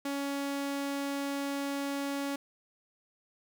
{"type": "tone", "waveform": "sawtooth", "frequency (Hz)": 280, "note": "C#4", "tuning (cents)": 18, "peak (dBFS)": -28, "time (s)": [0.05, 2.36], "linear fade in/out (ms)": 5, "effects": []}